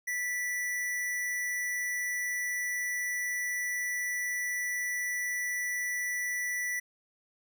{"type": "tone with amplitude modulation", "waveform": "square", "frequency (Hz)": 1966, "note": "B6", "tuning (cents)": -8, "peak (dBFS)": -30, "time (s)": [0.07, 6.8], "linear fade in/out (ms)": 10, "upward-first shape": "sine", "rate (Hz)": 186, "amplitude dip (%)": 25, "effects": []}